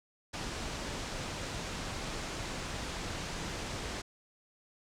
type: low-pass noise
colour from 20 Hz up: pink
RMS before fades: -39 dBFS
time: 0.33-4.02 s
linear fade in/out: 10 ms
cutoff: 7700 Hz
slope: 24 dB/octave
effects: none